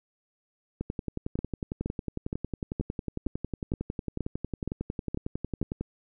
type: two click trains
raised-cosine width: 3 ms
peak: -17 / -18 dBFS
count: 10 / 56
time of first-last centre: 1.39-5.615 / 0.81-5.81 s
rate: 2.13 / 11 Hz
effects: none